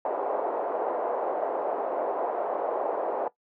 white band-pass noise, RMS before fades -29 dBFS, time 0.05-3.28 s, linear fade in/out 2 ms, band 430 to 770 Hz, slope 24 dB/octave, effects noise-tail reverb RT60 0.1 s tail -17 dB re dry

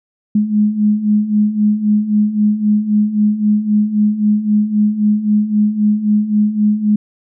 sine beating tone pair, 207.7 / 211.5 Hz, G#3 / G#3, 0 / +32 cents, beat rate 3.8 Hz, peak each -17 / -12 dBFS, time 0.35-6.96 s, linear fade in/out 5 ms, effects none

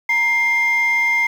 sine tone pair together, 937.6 / 2106 Hz, A#5 / C7, +10 / +11 cents, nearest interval octave + major second, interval 1401 cents, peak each -22 / -13 dBFS, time 0.09-1.27 s, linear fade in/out 5 ms, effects tanh soft clip ceiling -11 dBFS + 7-bit

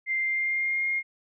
sine tone with pitch glide, 2093 to 2132 Hz, C7 to C7, 0 to +32 cents, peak -24 dBFS, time 0.06-1.03 s, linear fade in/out 50 ms, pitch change +32 cents, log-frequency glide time 0.18-0.86 s, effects none

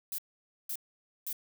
violet noise bursts, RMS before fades -36 dBFS, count 3, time 0.12-1.329 s, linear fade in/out 2 ms, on 63 ms, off 510 ms, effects none

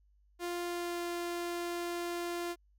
sawtooth tone with pitch glide, 349.2 to 346.6 Hz, F4 to F4, 0 to -13 cents, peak -31 dBFS, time 0.39-2.56 s, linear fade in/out 50 ms, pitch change -13 cents, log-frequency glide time 0.63-1.02 s, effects added 50 Hz sine -64 dBFS peak until 2.78 s

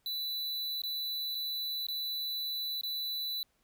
square tone with dropouts, 3976 Hz, B7, 11 cents sharp, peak -34 dBFS, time 0.06-3.43 s, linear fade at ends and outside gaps 1 ms, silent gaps 0.818-0.836 / 1.347-1.351 / 1.867-1.885 / 2.811-2.834 s, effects pink hiss -74 dBFS RMS until 3.63 s

